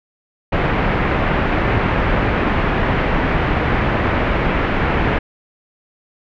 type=low-pass noise; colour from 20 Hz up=pink; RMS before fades=-17 dBFS; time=0.52-5.19 s; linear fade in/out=10 ms; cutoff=2400 Hz; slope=24 dB/octave; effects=none